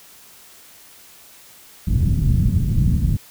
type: low-pass noise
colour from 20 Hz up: white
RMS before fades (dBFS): -17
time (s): 1.87-3.17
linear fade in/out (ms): 10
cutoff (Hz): 160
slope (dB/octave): 24
effects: white hiss -46 dBFS RMS until 3.3 s